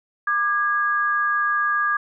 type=tone pair together; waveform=sine; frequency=1194 / 1648.9 Hz; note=D6 / G#6; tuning=+28 / -13 cents; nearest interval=tritone; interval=559 cents; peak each=-21 dBFS; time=0.27-1.97 s; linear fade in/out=5 ms; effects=none